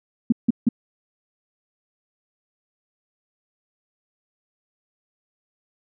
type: tone bursts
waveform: sine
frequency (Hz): 233.1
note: A#3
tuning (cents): 0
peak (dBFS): -12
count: 3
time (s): 0.3-0.689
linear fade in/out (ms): 5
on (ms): 23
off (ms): 160
effects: none